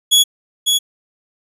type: tone with echo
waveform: sawtooth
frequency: 3366 Hz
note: G#7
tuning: 23 cents sharp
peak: -5 dBFS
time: 0.11-0.24 s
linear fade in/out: 20 ms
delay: 550 ms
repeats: 1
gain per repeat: -4 dB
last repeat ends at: 0.79 s
effects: resampled to 32000 Hz